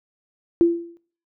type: tone with exponential decay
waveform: sine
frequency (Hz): 339.8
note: F4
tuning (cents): -47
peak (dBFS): -9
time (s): 0.61-0.97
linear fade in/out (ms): 0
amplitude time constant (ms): 77
effects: noise-tail reverb RT60 0.5 s tail -18 dB re dry